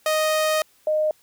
sawtooth / sine tone pair in turn, 622.3 / 615.5 Hz, D#5 / D#5, 0 / -19 cents, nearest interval unison, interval 19 cents, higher first, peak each -15 / -18 dBFS, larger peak first, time 0.06-0.62 / 0.87-1.11 s, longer first, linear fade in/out 2 ms, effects white hiss -59 dBFS RMS until 1.22 s

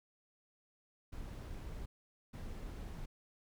brown noise bursts at uneven times, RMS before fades -45 dBFS, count 2, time 1.12-1.86 / 2.33-3.06 s, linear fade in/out 10 ms, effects none

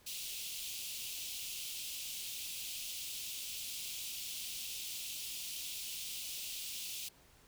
pink high-pass noise, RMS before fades -43 dBFS, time 0.06-7.09 s, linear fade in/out 10 ms, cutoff 2600 Hz, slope 48 dB/octave, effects pink hiss -64 dBFS RMS until 7.47 s

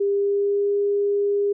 sine tone with pitch glide, 400.7 to 405.4 Hz, G4 to G#4, +38 to -42 cents, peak -18 dBFS, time 0-1.53 s, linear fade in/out 10 ms, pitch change +20 cents, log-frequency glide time 0.1-0.73 s, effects none

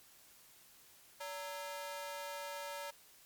sawtooth ring-modulated tone, 745 Hz, F#5, 12 cents sharp, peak -35 dBFS, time 1.2-2.91 s, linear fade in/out 10 ms, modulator 174 Hz, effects white hiss -62 dBFS RMS until 3.25 s + MP3 96 kbps

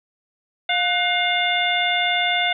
harmonic tone with a mistuned harmonic, 708 Hz, F5, 23 cents sharp, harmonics 1 / 2 / 3 / 4 / 5, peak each -23 / -27 / -22 / -27 / -24 dBFS, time 0.69-2.53 s, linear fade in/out 5 ms, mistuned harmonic 2, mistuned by +90 cents, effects none

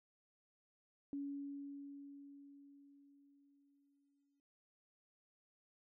sine tone with exponential decay, 281.6 Hz, C#4, 27 cents sharp, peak -39 dBFS, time 1.13-4.4 s, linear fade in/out 1 ms, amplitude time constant 710 ms, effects noise-tail reverb RT60 0.4 s tail -20 dB re dry

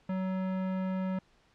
sine tone with tanh clipping, 187.7 Hz, F#3, 25 cents sharp, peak -32 dBFS, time 0.09-1.19 s, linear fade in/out 5 ms, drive 18 dB, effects pink hiss -66 dBFS RMS until 1.54 s + low-pass 5000 Hz 12 dB/octave

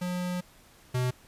square tone pair in turn, 179.4 / 125.96 Hz, F3 / B2, +47 / +35 cents, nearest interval tritone, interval 612 cents, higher first, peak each -30 / -26 dBFS, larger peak second, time 0.01-0.41 / 0.94-1.11 s, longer first, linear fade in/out 10 ms, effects pink hiss -57 dBFS RMS until 1.27 s + resampled to 32000 Hz

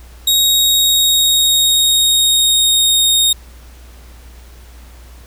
sawtooth tone with pitch glide, 3776 to 3718 Hz, A#7 to A#7, +22 to -5 cents, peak -7 dBFS, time 0.27-3.33 s, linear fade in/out 5 ms, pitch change -27 cents, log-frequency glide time 0.38-3.08 s, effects added 60 Hz sine -36 dBFS peak until 5.26 s + pink hiss -45 dBFS RMS until 5.26 s

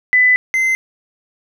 sine / triangle tone pair in turn, 2000 / 2066 Hz, B6 / C7, +21 / -22 cents, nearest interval minor second, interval 57 cents, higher second, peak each -8 / -11 dBFS, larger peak first, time 0.13-0.36 / 0.54-0.75 s, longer first, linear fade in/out 0 ms, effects none

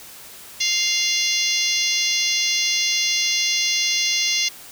harmonic tone with a mistuned harmonic, 698.5 Hz, F5, in tune, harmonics 3 / 4 / 5 / 6 / 7 / 8 / 9, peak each -26 / -26 / -26 / -26 / -26 / -26 / -26 dBFS, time 0.6-4.49 s, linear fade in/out 10 ms, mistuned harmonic 5, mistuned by -32 cents, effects white hiss -41 dBFS RMS until 4.71 s

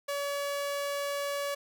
sawtooth tone, 568 Hz, C#5, 42 cents sharp, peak -27 dBFS, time 0.08-1.55 s, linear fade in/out 10 ms, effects none

